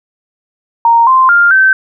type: tone with pitch steps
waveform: sine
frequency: 929 / 1043 / 1401 / 1545 Hz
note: A#5 / C6 / F6 / G6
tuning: -6 / -6 / +5 / -26 cents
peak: -4 dBFS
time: 0.85-1.73 s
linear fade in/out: 2 ms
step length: 220 ms
effects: none